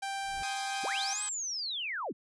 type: tone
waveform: sawtooth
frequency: 786 Hz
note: G5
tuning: 4 cents sharp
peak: -30 dBFS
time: 0.02-1.14 s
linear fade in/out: 10 ms
type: noise with exponential growth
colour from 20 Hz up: brown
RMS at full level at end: -43 dBFS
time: 0.06-0.43 s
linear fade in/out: 0 ms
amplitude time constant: 80 ms
type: chord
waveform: 10% pulse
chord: Ab major seventh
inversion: none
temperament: equal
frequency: 830.6 / 1046.5 / 1244.5 / 1568 Hz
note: Ab5 / C6 / Eb6 / G6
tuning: 0 / 0 / 0 / 0 cents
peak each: -35 / -39 / -35 / -39 dBFS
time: 0.43-1.29 s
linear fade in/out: 2 ms
type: linear two-way sweep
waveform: sine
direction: up then down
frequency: 69.2 to 8190 to 119.9 Hz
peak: -33 dBFS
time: 0.83-2.13 s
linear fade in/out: 20 ms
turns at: 1.23 s
effects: resampled to 24000 Hz